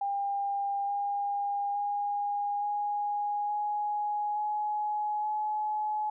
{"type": "tone with pitch steps", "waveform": "sine", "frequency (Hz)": [801, 808.9, 816.9, 824.9, 833.1, 841.3, 849.6], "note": ["G5", "G#5", "G#5", "G#5", "G#5", "G#5", "G#5"], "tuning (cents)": [37, -46, -29, -12, 5, 22, 39], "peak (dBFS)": -28, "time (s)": [0.01, 6.1], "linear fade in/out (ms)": 5, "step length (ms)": 870, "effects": []}